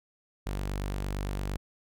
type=tone; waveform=sawtooth; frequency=48.75 Hz; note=G1; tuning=9 cents flat; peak=-27 dBFS; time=0.46-1.57 s; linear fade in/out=10 ms; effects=none